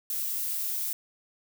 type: noise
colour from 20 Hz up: violet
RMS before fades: -31 dBFS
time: 0.1-0.93 s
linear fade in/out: 2 ms
effects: none